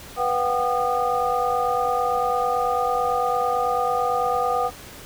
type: tone cluster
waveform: sine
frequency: 492 / 726 / 775 / 1222 Hz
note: B4 / F#5 / G5 / D#6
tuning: -7 / -33 / -20 / -32 cents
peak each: -25 dBFS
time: 0.16-4.71 s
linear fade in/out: 50 ms
effects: pink hiss -41 dBFS RMS until 5.05 s